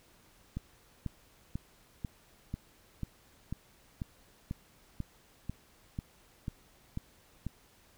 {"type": "click train", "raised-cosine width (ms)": 5, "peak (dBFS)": -23, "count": 15, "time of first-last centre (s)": [0.57, 7.467], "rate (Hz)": 2.03, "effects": ["pink hiss -63 dBFS RMS until 7.97 s"]}